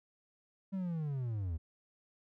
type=linear sweep; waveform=triangle; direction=down; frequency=197.1 to 75.6 Hz; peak=-32 dBFS; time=0.72-1.58 s; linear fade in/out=20 ms; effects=none